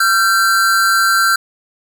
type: tone pair together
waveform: square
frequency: 1365.8 / 1562 Hz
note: F6 / G6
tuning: -39 / -7 cents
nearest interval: major second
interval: 232 cents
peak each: -14 dBFS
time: 0-1.36 s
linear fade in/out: 5 ms
effects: none